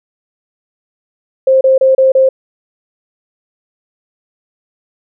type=tone bursts; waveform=sine; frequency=528 Hz; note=C5; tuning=16 cents sharp; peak=-5 dBFS; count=5; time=1.47-2.29 s; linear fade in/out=5 ms; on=140 ms; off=30 ms; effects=none